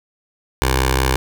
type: tone with notch filter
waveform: 10% pulse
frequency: 65.41 Hz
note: C2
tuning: in tune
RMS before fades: -17 dBFS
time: 0.62-1.16 s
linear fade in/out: 0 ms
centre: 210 Hz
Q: 0.51
effects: none